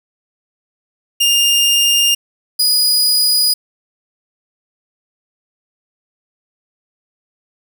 sawtooth tone pair in turn, 2811 / 4933 Hz, F7 / D#8, +11 / -16 cents, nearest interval minor seventh, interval 973 cents, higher second, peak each -7 / -8 dBFS, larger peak first, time 1.2-2.15 / 2.59-3.54 s, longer neither, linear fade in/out 10 ms, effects 8-bit

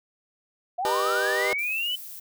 sine linear sweep, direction up, 682 to 3045 Hz, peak -25 dBFS, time 0.78-1.96 s, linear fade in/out 10 ms
sawtooth chord, G augmented, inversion none, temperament just, 392 / 490 / 612.5 Hz, G4 / B4 / D#5, 0 / -14 / -27 cents, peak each -25 dBFS, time 0.85-1.53 s, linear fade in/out 0 ms
violet noise, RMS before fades -40 dBFS, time 1.58-2.2 s, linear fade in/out 10 ms
effects none

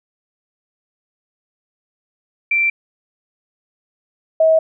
sine tone pair in turn, 2349 / 640.8 Hz, D7 / E5, 0 / -49 cents, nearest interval octave + minor seventh, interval 2249 cents, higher first, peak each -13 / -9 dBFS, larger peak second, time 2.51-2.7 / 4.4-4.59 s, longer neither, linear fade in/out 5 ms, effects none

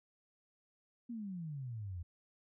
sine exponential sweep, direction down, 244.4 to 82.6 Hz, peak -40 dBFS, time 1.09-2.03 s, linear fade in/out 10 ms, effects none

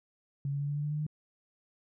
sine tone with pitch steps, 140 / 141.63 / 143.27 / 144.94 / 146.62 / 148.32 / 150.05 / 151.79 Hz, C#3 / C#3 / D3 / D3 / D3 / D3 / D3 / D#3, +18 / +38 / -43 / -22 / -3 / +17 / +38 / -43 cents, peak -30 dBFS, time 0.45-1.066 s, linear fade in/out 2 ms, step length 77 ms, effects none

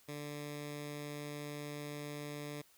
10% pulse tone with notch filter, 146.83 Hz, D3, in tune, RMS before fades -44 dBFS, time 0.08-2.62 s, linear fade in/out 10 ms, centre 810 Hz, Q 1.8, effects white hiss -66 dBFS RMS until 2.77 s

